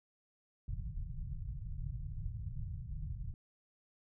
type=low-pass noise; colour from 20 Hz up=pink; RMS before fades=-41 dBFS; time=0.68-3.34 s; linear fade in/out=2 ms; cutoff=150 Hz; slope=48 dB/octave; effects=none

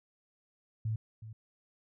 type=tone with echo; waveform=sine; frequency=110 Hz; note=A2; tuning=in tune; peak=-30 dBFS; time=0.85-0.96 s; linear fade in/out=5 ms; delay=370 ms; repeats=1; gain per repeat=-13 dB; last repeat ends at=1.33 s; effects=none

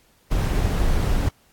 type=noise; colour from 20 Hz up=brown; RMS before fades=-20 dBFS; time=0.31-1.29 s; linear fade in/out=5 ms; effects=pink hiss -59 dBFS RMS until 1.52 s + AAC 64 kbps

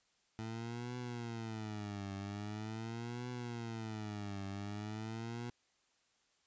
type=tone with vibrato; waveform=20% pulse; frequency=110.2 Hz; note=A2; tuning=3 cents sharp; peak=-36 dBFS; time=0.39-5.5 s; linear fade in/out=0 ms; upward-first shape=triangle; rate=0.43 Hz; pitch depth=210 cents each way; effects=white hiss -75 dBFS RMS until 6.46 s + resampled to 16000 Hz

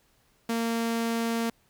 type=tone; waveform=sawtooth; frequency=230 Hz; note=A#3; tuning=23 cents flat; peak=-22 dBFS; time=0.49-1.5 s; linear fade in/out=5 ms; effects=pink hiss -66 dBFS RMS until 1.69 s

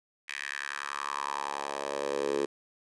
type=tone with high-pass filter sweep; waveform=10% pulse; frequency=70.7 Hz; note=C#2; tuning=35 cents sharp; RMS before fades=-34 dBFS; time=0.28-2.46 s; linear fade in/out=10 ms; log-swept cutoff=2100 to 390 Hz; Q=3.6; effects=resampled to 22050 Hz

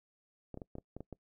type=clicks; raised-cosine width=2 ms; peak=-30 dBFS; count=8; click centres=0.543 / 0.574 / 0.618 / 0.754 / 0.784 / 0.966 / 1.006 / 1.127 s; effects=noise-tail reverb RT60 0.1 s tail -23 dB re dry

